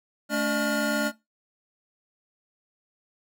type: tone cluster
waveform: square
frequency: 219.4 / 287.6 / 598 / 1420 Hz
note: A3 / D4 / D5 / F6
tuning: -5 / -36 / +31 / +28 cents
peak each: -30 dBFS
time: 0.29-1.12 s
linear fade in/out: 50 ms
effects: noise-tail reverb RT60 0.2 s tail -18 dB re dry